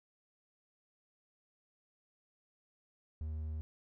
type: tone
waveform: triangle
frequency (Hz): 77.78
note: D#2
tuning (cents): 0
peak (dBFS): -35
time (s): 3.21-3.61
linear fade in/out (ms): 0
effects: none